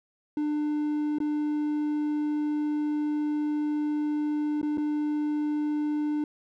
triangle tone with dropouts, 298.8 Hz, D4, 30 cents sharp, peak -23 dBFS, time 0.37-6.24 s, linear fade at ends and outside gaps 2 ms, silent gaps 1.185-1.202 / 4.615-4.629 / 4.774-4.78 s, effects none

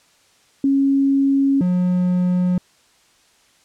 sine / triangle tone pair in turn, 274.7 / 180.19 Hz, C#4 / F#3, -16 / -46 cents, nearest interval perfect fifth, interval 730 cents, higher first, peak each -13 dBFS, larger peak neither, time 0.64-1.61 / 1.61-2.58 s, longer neither, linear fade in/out 2 ms, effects white hiss -56 dBFS RMS until 3.64 s + low-pass 8000 Hz 12 dB/octave

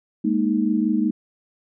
sine chord, Ab suspended second, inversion none, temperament equal, 207.7 / 233.1 / 311.1 Hz, Ab3 / Bb3 / Eb4, 0 / 0 / 0 cents, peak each -22 dBFS, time 0.24-1.11 s, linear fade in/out 10 ms, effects none

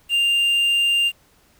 triangle tone with quantisation, 2794 Hz, F7, in tune, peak -14 dBFS, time 0.09-1.12 s, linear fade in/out 50 ms, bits 7, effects pink hiss -57 dBFS RMS until 1.59 s

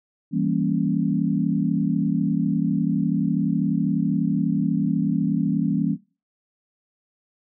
sine chord, E diminished seventh, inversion none, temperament equal with one note detuned, 164.81 / 196.79 / 233.1 / 277.2 Hz, E3 / G3 / Bb3 / Db4, 0 / +7 / 0 / 0 cents, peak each -25 dBFS, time 0.31-5.97 s, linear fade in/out 50 ms, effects noise-tail reverb RT60 0.3 s tail -17 dB re dry

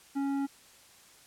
sine tone with tanh clipping, 277.1 Hz, C#4, 1 cent flat, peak -30 dBFS, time 0.15-0.47 s, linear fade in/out 20 ms, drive 11 dB, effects white hiss -57 dBFS RMS until 1.26 s + low-pass 11000 Hz 12 dB/octave

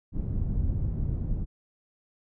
pink low-pass noise, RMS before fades -28 dBFS, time 0.12-1.46 s, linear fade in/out 50 ms, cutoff 150 Hz, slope 12 dB/octave, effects none

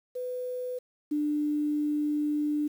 sine tone pair in turn, 500 / 297.3 Hz, B4 / D4, +21 / +21 cents, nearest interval major sixth, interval 900 cents, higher first, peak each -31 / -25 dBFS, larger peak second, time 0.15-0.79 / 1.11-2.68 s, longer second, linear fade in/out 10 ms, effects 9-bit

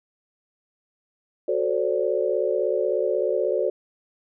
sine chord, D dominant seventh, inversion first, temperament equal with one note detuned, 370 / 440 / 523.3 / 579.6 Hz, F#4 / A4 / C5 / D5, 0 / 0 / 0 / -23 cents, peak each -26 dBFS, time 1.48-3.7 s, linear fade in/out 5 ms, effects none

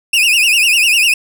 40% pulse tone with vibrato, 2637 Hz, E7, in tune, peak -8 dBFS, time 0.13-1.14 s, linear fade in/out 5 ms, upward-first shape triangle, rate 10 Hz, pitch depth 170 cents each way, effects none

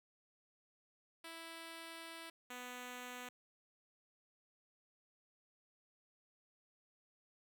5% pulse tone pair in turn, 329.6 / 248.1 Hz, E4 / B3, 0 / +8 cents, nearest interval perfect fourth, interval 492 cents, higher first, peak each -37 / -35 dBFS, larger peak second, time 1.24-2.3 / 2.5-3.29 s, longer first, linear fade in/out 5 ms, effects none

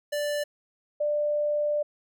square / sine tone pair in turn, 587 / 592.5 Hz, D5 / D5, -1 / +15 cents, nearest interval unison, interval 16 cents, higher second, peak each -27 / -23 dBFS, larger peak second, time 0.12-0.44 / 1-1.83 s, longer second, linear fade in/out 10 ms, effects none

